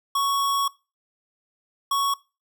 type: tone pair in turn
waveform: square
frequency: 1112 / 1112 Hz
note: C#6 / C#6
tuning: +5 / +5 cents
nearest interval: unison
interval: 0 cents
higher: neither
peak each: -21 dBFS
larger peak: neither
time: 0.15-0.68 / 1.91-2.14 s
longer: first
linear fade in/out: 5 ms
effects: noise-tail reverb RT60 0.3 s tail -22 dB re dry